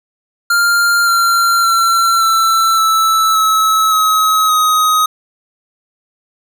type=tone with pitch steps; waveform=square; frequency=1396.9 / 1376.1 / 1355.6 / 1335.4 / 1315.5 / 1295.8 / 1276.5 / 1257.5 Hz; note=F6 / F6 / E6 / E6 / E6 / E6 / D#6 / D#6; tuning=0 / -26 / +48 / +22 / -4 / -30 / +44 / +18 cents; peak=-10 dBFS; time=0.5-5.06 s; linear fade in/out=5 ms; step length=570 ms; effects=none